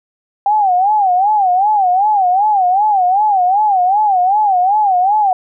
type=tone with vibrato; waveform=sine; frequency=784 Hz; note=G5; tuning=in tune; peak=-9 dBFS; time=0.46-5.33 s; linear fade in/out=2 ms; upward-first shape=sine; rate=2.6 Hz; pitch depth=160 cents each way; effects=none